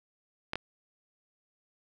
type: clicks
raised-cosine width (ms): 0.3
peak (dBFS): -16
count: 2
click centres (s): 0.534 / 0.556
effects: none